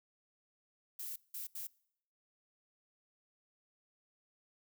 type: noise bursts at uneven times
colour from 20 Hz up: violet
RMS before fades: -43 dBFS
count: 3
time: 0.99-1.16 / 1.34-1.47 / 1.55-1.67 s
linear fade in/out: 5 ms
effects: noise-tail reverb RT60 0.7 s tail -24 dB re dry